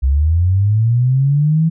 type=linear sweep; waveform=sine; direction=up; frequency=63.4 to 164.81 Hz; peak=-10 dBFS; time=0.02-1.7 s; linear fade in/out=20 ms; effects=none